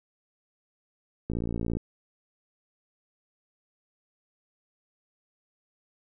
click train, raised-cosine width 3 ms, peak -18 dBFS, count 28, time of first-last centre 1.3-1.77 s, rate 57.5 Hz, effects none

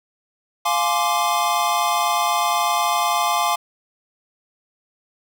square chord, D half-diminished seventh, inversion first, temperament equal with one note detuned, 698.5 / 842.2 / 1046.5 / 1174.7 Hz, F5 / Ab5 / C6 / D6, 0 / +24 / 0 / 0 cents, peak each -24 dBFS, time 0.65-3.56 s, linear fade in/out 10 ms, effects none

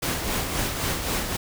pink noise with tremolo, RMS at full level -25 dBFS, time 0.02-1.37 s, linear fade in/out 10 ms, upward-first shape sine, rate 3.8 Hz, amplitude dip 45%, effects none

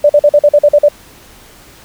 sine tone bursts, 587.3 Hz, D5, in tune, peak -3 dBFS, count 9, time 0.04-0.886 s, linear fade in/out 5 ms, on 54 ms, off 45 ms, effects pink hiss -40 dBFS RMS until 1.84 s

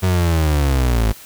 35% pulse linear sweep, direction down, 94.3 to 51.91 Hz, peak -12 dBFS, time 0.02-1.13 s, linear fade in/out 20 ms, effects white hiss -40 dBFS RMS until 1.25 s

